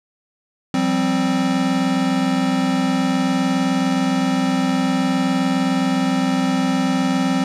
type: chord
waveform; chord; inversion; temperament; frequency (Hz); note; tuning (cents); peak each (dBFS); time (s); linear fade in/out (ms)
square; F suspended second; none; equal with one note detuned; 174.61 / 194.08 / 261.6; F3 / G3 / C4; 0 / -17 / 0; -25 / -23 / -19; 0.74-7.44; 2
effects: low-pass 7000 Hz 12 dB/octave + 9-bit